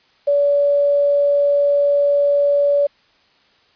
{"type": "tone with quantisation", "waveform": "sine", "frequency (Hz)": 572, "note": "D5", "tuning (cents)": -46, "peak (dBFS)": -12, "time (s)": [0.27, 2.87], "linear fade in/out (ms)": 10, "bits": 7, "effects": ["white hiss -56 dBFS RMS until 3.75 s", "resampled to 11025 Hz"]}